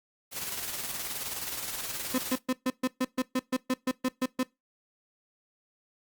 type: noise with tremolo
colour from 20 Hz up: white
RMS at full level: -34 dBFS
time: 0.31-2.39 s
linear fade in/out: 50 ms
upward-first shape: square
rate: 19 Hz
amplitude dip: 40%
type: tone bursts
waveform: 35% pulse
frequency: 256.6 Hz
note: C4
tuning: 34 cents flat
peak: -23 dBFS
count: 14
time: 2.14-4.432 s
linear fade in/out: 5 ms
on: 43 ms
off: 130 ms
effects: noise-tail reverb RT60 0.2 s tail -21 dB re dry + Opus 48 kbps